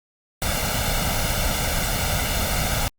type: noise with comb filter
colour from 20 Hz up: pink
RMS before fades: -23 dBFS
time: 0.42-2.88 s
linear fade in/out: 0 ms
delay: 1.4 ms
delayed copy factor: +0.7
effects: Opus 48 kbps